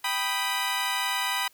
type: chord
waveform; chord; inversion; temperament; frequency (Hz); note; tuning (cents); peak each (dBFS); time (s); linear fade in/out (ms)
15% pulse; G augmented; none; equal; 784 / 987.8 / 1244.5; G5 / B5 / D#6; 0 / 0 / 0; -26 / -21 / -27; 0.04-1.48; 5
effects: white hiss -60 dBFS RMS until 1.53 s